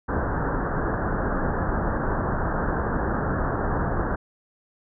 pink low-pass noise, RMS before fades -25 dBFS, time 0.08-4.16 s, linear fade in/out 10 ms, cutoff 1700 Hz, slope 96 dB/octave, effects none

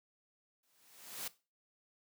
white noise with exponential growth, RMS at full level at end -39 dBFS, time 0.63-1.28 s, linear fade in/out 5 ms, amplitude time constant 140 ms, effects noise-tail reverb RT60 0.3 s tail -18 dB re dry + high-pass 150 Hz 12 dB/octave

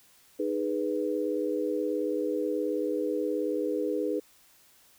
sine chord, G# minor, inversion second, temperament equal with one note detuned, 307.6 / 415.3 / 493.9 Hz, D#4 / G#4 / B4, -20 / 0 / 0 cents, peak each -31 dBFS, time 0.39-4.2 s, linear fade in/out 10 ms, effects white hiss -60 dBFS RMS until 4.98 s

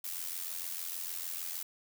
blue noise with amplitude modulation, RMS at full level -36 dBFS, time 0.04-1.63 s, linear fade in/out 5 ms, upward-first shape sine, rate 86.6 Hz, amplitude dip 70%, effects none

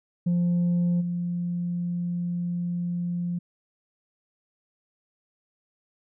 sine tone with level steps, 174.61 Hz, F3, in tune, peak -18 / -25 dBFS, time 0.26-3.39 s, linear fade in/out 10 ms, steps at 1 s, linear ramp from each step 20 ms, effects tanh soft clip ceiling -19 dBFS

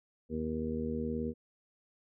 harmonic tone, 78.8 Hz, D#2, 23 cents sharp, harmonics 1 / 2 / 3 / 4 / 5 / 6, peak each -41 / -43 / -35 / -48 / -41 / -39 dBFS, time 0.29-1.34 s, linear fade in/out 50 ms, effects none

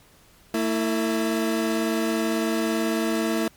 30% pulse tone pair together, 225.5 / 329.2 Hz, A3 / E4, +43 / -2 cents, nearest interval perfect fifth, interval 655 cents, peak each -22 dBFS, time 0.54-3.48 s, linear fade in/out 2 ms, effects pink hiss -55 dBFS RMS until 3.56 s + MP3 96 kbps

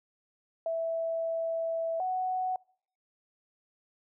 sine tone pair in turn, 658 / 742.2 Hz, E5 / F#5, -3 / +5 cents, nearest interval major second, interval 208 cents, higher second, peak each -28 dBFS, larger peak neither, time 0.66-2 / 2-2.56 s, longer first, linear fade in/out 2 ms, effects noise-tail reverb RT60 0.6 s tail -26 dB re dry

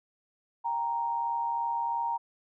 sine tone pair together, 789.4 / 932.3 Hz, G5 / A#5, +12 / 0 cents, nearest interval minor third, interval 288 cents, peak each -36 / -28 dBFS, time 0.64-2.18 s, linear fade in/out 20 ms, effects none

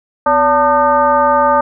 sine tone with frequency modulation, 893 Hz, A5, 25 cents sharp, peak -8 dBFS, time 0.26-1.61 s, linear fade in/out 5 ms, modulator 320 Hz, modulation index 1.3, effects none

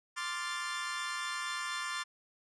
sawtooth chord, D minor seventh, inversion third, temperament equal, 1046.5 / 1174.7 / 1396.9 / 1760 Hz, C6 / D6 / F6 / A6, 0 / 0 / 0 / 0 cents, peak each -37 / -38 / -38 / -36 dBFS, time 0.16-2.04 s, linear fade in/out 20 ms, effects resampled to 22050 Hz

